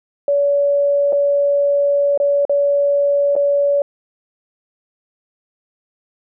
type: tone with dropouts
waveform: sine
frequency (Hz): 569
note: C#5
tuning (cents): +45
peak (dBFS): -12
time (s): 0.28-3.82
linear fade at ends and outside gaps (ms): 2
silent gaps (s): 1.124-1.129 / 2.176-2.2 / 2.452-2.495 / 3.354-3.363
effects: none